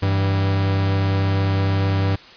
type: tone pair together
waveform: 45% pulse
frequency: 97.5 / 163.97 Hz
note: G2 / E3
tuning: -9 / -9 cents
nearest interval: major sixth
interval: 900 cents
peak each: -17 / -28 dBFS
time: 0.02-2.16 s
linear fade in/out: 10 ms
effects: white hiss -43 dBFS RMS until 2.36 s + resampled to 11025 Hz